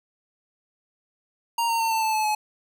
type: tone with pitch steps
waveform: square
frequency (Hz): 932.3 / 918.4 / 904.7 / 891.2 / 877.9 / 864.9 / 852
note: A#5 / A#5 / A5 / A5 / A5 / A5 / G#5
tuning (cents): 0 / -26 / +48 / +22 / -4 / -30 / +44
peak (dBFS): -22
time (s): 1.58-2.35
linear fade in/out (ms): 5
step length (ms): 110
effects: none